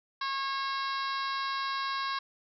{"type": "harmonic tone with a mistuned harmonic", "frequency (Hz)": 544, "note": "C#5", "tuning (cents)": -33, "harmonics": [2, 3, 4, 5, 6, 7, 8, 9, 10], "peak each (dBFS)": [-32, -38, -44, -46, -46, -40, -46, -44, -50], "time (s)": [0.21, 2.19], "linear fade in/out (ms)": 5, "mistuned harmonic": 7, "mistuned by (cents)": 42, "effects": []}